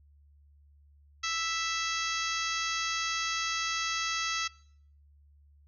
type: harmonic tone with a mistuned harmonic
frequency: 659.3 Hz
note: E5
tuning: in tune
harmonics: 2 / 3 / 4 / 5 / 6 / 7 / 8 / 9 / 10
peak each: -35 / -37 / -38 / -39 / -40 / -40 / -41 / -42 / -42 dBFS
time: 1.23-4.48 s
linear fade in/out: 10 ms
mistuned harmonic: 10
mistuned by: -30 cents
effects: noise-tail reverb RT60 0.6 s tail -22 dB re dry + added 72 Hz sine -57 dBFS peak until 5.67 s